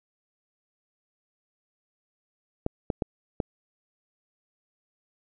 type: clicks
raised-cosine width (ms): 2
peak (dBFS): -12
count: 4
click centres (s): 2.664 / 2.902 / 3.022 / 3.402
effects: none